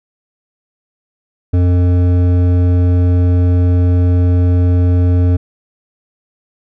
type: tone with hard clipping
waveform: sine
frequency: 89 Hz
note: F2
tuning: 33 cents sharp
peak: -10 dBFS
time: 1.53-5.37 s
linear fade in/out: 10 ms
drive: 11 dB
effects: none